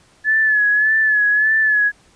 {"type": "tone with vibrato", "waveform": "sine", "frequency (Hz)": 1718, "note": "A6", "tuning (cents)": -42, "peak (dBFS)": -12, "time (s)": [0.24, 1.92], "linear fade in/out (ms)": 50, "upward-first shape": "sine", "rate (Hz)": 1.7, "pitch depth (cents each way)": 48, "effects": ["pink hiss -53 dBFS RMS until 2.15 s", "resampled to 22050 Hz"]}